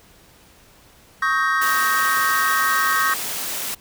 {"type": "chord", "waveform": "triangle", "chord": "Eb dominant seventh", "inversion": "third", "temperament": "equal with one note detuned", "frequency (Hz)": [1108.7, 1272.1, 1568, 1864.7], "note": ["Db6", "Eb6", "G6", "Bb6"], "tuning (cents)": [0, 38, 0, 0], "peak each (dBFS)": -21, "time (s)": [1.22, 3.14], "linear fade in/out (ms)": 5}
{"type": "high-pass noise", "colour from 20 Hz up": "white", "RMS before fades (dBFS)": -27, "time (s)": [1.61, 3.75], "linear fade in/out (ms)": 10, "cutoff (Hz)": 160, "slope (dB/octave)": 12}
{"effects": ["pink hiss -51 dBFS RMS until 3.8 s"]}